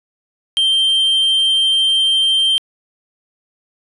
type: tone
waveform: triangle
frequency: 3147 Hz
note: G7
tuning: 6 cents sharp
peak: -10 dBFS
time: 0.57-2.58 s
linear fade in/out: 0 ms
effects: resampled to 24000 Hz